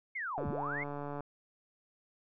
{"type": "linear two-way sweep", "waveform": "sine", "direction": "down then up", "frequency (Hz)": [2217, 51, 2217], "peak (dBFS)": -35, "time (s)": [0.15, 0.84], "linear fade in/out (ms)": 10, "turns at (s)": 0.48}
{"type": "click train", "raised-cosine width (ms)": 1, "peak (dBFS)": -27, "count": 120, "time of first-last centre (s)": [0.38, 1.206], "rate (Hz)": 144}
{"effects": []}